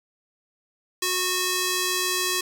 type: tone with band-pass filter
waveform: square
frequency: 366.7 Hz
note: F#4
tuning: 15 cents flat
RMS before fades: -25 dBFS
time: 1.02-2.41 s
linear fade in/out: 5 ms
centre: 7700 Hz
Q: 0.51
effects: none